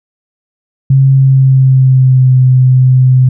sine tone with pitch glide, 134.9 to 128.66 Hz, C#3 to C3, -47 to -29 cents, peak -3 dBFS, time 0.9-3.29 s, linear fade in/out 5 ms, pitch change -82 cents, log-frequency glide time 1.1-2.33 s, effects none

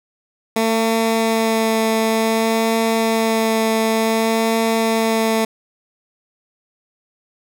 15% pulse tone with vibrato, 223.9 Hz, A3, 30 cents sharp, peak -9 dBFS, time 0.56-5.45 s, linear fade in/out 5 ms, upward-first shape sine, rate 0.55 Hz, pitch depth 12 cents each way, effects none

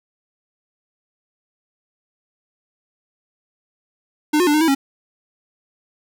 square tone with pitch steps, 302 / 359 / 294.8 / 305.6 / 325.4 / 274.2 Hz, D4 / F4 / D4 / D#4 / E4 / C#4, +48 / +48 / +7 / -31 / -22 / -19 cents, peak -14 dBFS, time 4.33-4.75 s, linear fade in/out 10 ms, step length 70 ms, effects none

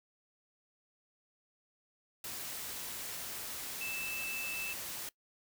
sine tone in noise, 2637 Hz, E7, in tune, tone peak -38 dBFS, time 3.81-4.73 s, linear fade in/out 2 ms, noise white, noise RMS -42 dBFS, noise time 2.24-5.09 s, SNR +1 dB, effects noise-tail reverb RT60 0.1 s tail -21 dB re dry

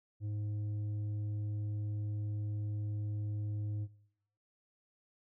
sine tone with tanh clipping, 104.6 Hz, G#2, 13 cents sharp, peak -36 dBFS, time 0.2-3.88 s, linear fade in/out 50 ms, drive 6 dB, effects noise-tail reverb RT60 0.8 s tail -22 dB re dry

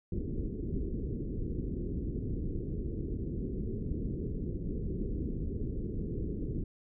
pink low-pass noise, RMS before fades -35 dBFS, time 0.12-6.64 s, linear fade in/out 5 ms, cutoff 420 Hz, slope 48 dB/octave, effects none

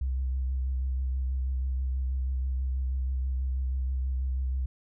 sine tone with vibrato, 65 Hz, C2, 11 cents flat, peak -25 dBFS, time 0.01-4.66 s, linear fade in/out 5 ms, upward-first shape sine, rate 6.2 Hz, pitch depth 28 cents each way, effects tanh soft clip ceiling -23 dBFS

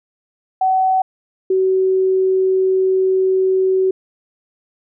sine tone pair in turn, 755 / 377.5 Hz, F#5 / F#4, +35 / +35 cents, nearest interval octave, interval 1200 cents, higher first, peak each -12 dBFS, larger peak neither, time 0.61-1.02 / 1.5-3.91 s, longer second, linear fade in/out 5 ms, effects none

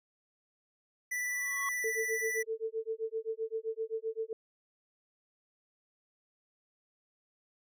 square tone with vibrato, 1975.5 Hz, B6, in tune, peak -33 dBFS, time 1.11-2.43 s, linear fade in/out 10 ms, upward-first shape square, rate 19 Hz, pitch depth 13 cents each way
triangle tone with exponential growth, 1108.7 Hz, C#6, in tune, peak -30 dBFS, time 1.24-1.69 s, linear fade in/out 2 ms, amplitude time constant 96 ms
sine tone with tremolo, 446.1 Hz, A4, 24 cents sharp, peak -30 dBFS, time 1.84-4.33 s, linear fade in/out 2 ms, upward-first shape sine, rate 7.7 Hz, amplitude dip 100%
effects none

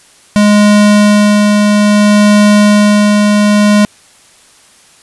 square tone with tremolo, 207.7 Hz, G#3, in tune, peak -4 dBFS, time 0.36-3.85 s, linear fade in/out 0 ms, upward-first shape sine, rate 0.6 Hz, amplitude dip 25%, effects white hiss -43 dBFS RMS until 5.02 s + resampled to 24000 Hz

